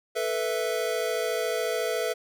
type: chord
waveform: square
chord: A suspended second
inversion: none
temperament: equal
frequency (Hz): 440 / 493.9 / 659.3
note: A4 / B4 / E5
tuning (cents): 0 / 0 / 0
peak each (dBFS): -31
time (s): 0.15-2.14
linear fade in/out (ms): 20
effects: none